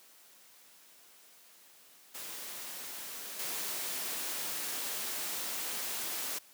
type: noise with level steps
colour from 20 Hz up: white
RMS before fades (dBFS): -43 / -37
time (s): 2.14-6.39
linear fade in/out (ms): 10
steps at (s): 3.39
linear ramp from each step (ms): 5
effects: white hiss -59 dBFS RMS until 6.53 s + high-pass 200 Hz 12 dB/octave